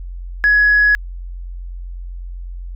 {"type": "tone", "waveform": "sine", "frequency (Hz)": 1679, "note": "G#6", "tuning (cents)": 18, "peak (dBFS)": -8, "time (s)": [0.44, 0.95], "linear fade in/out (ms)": 0, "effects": ["tanh soft clip ceiling -5 dBFS", "added 44 Hz sine -26 dBFS peak until 2.75 s"]}